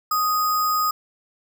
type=tone with sample-and-hold; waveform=sine; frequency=1244.5 Hz; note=D#6; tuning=in tune; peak=-18 dBFS; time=0.11-0.91 s; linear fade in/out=5 ms; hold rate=6300 Hz; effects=none